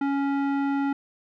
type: tone with low-pass filter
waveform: square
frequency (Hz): 278.5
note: C#4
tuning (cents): +8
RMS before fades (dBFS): -25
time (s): 0.01-0.93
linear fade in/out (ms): 5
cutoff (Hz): 1500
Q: 1
effects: none